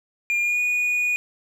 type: tone with pitch glide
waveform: triangle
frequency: 2407 to 2458 Hz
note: D7 to D#7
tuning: +42 to -22 cents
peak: -18 dBFS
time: 0.3-1.16 s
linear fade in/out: 0 ms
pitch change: +36 cents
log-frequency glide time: 0.41-0.6 s
effects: none